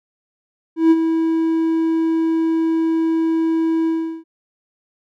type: tone with ADSR envelope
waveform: triangle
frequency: 325.5 Hz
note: E4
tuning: 22 cents flat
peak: -5 dBFS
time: 0.76-4.24 s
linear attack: 150 ms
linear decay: 39 ms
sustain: -8 dB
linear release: 370 ms
effects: none